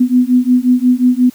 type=beating tone pair; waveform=sine; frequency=246.9 / 252.5 Hz; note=B3 / B3; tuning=0 / +39 cents; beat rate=5.6 Hz; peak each=-11 dBFS; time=0-1.3 s; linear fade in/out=10 ms; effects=white hiss -44 dBFS RMS until 1.34 s